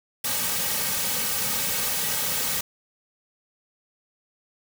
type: noise with comb filter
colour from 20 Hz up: white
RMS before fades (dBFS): -26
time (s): 0.24-2.61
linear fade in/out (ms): 5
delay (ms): 2.9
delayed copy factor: -0.95
effects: none